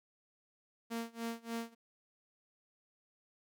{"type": "tone with tremolo", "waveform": "sawtooth", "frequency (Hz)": 230.6, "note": "A#3", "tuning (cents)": -19, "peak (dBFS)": -32, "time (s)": [0.9, 1.75], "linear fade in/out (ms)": 20, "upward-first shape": "sine", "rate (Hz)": 3.4, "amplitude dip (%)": 95, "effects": []}